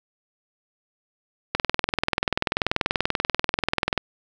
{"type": "click train", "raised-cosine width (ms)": 0.3, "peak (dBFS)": -4, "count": 51, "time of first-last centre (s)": [1.55, 3.977], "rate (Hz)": 20.6, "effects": []}